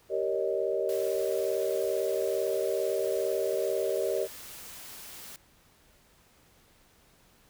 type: chord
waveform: sine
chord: Eb dominant seventh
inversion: first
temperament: just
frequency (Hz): 388.9 / 466.7 / 560 / 622.3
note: G4 / Bb4 / Db5 / Eb5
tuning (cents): -14 / +2 / +18 / 0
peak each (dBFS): -31 / -32 / -33 / -32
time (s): 0.09-4.28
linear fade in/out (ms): 50
type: noise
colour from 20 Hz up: white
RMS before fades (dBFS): -45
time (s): 0.89-5.36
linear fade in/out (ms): 0
effects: pink hiss -62 dBFS RMS until 7.49 s